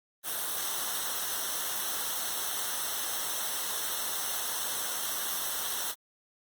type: noise with comb filter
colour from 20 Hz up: white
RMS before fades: -33 dBFS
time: 0.23-5.95 s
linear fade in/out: 50 ms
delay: 0.42 ms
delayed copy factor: -0.7
effects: Opus 32 kbps